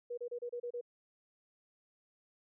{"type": "tone bursts", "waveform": "sine", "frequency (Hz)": 482.2, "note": "B4", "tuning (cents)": -41, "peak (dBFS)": -37, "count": 7, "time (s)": [0.1, 0.812], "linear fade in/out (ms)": 10, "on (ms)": 76, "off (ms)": 30, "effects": []}